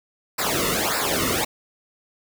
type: noise with flanger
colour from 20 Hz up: pink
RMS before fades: -23 dBFS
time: 0.38-1.45 s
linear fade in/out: 10 ms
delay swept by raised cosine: 0.31 to 1.28 ms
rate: 1.7 Hz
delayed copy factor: -1
effects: none